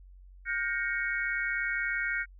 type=chord; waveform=sine; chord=G half-diminished seventh; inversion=third; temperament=equal with one note detuned; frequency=1427.9 / 1568 / 1864.7 / 2217 Hz; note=F6 / G6 / Bb6 / Db7; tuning=+38 / 0 / 0 / 0 cents; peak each=-34 dBFS; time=0.45-2.26 s; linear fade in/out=50 ms; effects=added 46 Hz sine -49 dBFS peak until 2.39 s